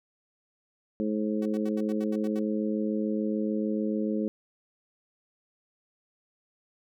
harmonic tone, 106.8 Hz, G#2, 49 cents sharp, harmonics 2 / 3 / 4 / 5, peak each -28 / -32 / -34 / -36 dBFS, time 1-4.28 s, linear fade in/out 0 ms
sawtooth tone bursts, 376.2 Hz, F#4, 29 cents sharp, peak -38 dBFS, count 9, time 1.42-2.391 s, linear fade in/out 2 ms, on 35 ms, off 82 ms
effects none

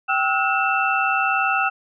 sine tone cluster, 778 / 1298 / 1439 / 2670 Hz, G5 / E6 / F#6 / E7, -13 / -27 / -49 / +22 cents, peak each -23 dBFS, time 0.08-1.7 s, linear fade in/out 20 ms, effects none

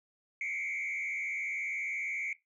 sine tone with frequency modulation, 2217 Hz, C#7, in tune, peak -31 dBFS, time 0.41-2.33 s, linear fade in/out 2 ms, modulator 80.3 Hz, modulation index 1.6, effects noise-tail reverb RT60 0.2 s tail -21 dB re dry + tanh soft clip ceiling -30 dBFS

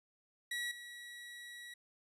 30% pulse tone with level steps, 1927 Hz, B6, 43 cents flat, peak -34 / -45 dBFS, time 0.51-1.74 s, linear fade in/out 5 ms, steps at 0.71 s, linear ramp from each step 5 ms, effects resampled to 32000 Hz

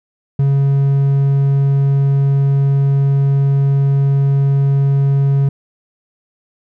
triangle tone, 138.59 Hz, C#3, in tune, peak -8 dBFS, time 0.39-5.49 s, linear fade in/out 5 ms, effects none

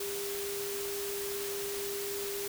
sine tone in noise, 401.3 Hz, G4, 41 cents sharp, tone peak -36 dBFS, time 0-2.48 s, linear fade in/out 5 ms, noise white, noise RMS -39 dBFS, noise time 0-2.48 s, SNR 0 dB, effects none

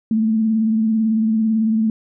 sine tone with vibrato, 220.7 Hz, A3, 5 cents sharp, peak -14 dBFS, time 0.11-1.9 s, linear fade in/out 2 ms, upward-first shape triangle, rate 18 Hz, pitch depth 49 cents each way, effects none

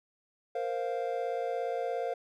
triangle chord, Bb suspended second, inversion none, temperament equal, 466.2 / 523.3 / 698.5 Hz, Bb4 / C5 / F5, 0 / 0 / 0 cents, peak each -33 dBFS, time 0.55-2.14 s, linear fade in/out 5 ms, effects none

